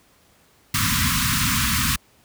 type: band-stop noise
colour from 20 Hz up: pink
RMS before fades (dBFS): -20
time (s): 0.74-1.96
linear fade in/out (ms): 5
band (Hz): 270 to 1000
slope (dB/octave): 96
effects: pink hiss -57 dBFS RMS until 2.24 s + high-pass 60 Hz 12 dB/octave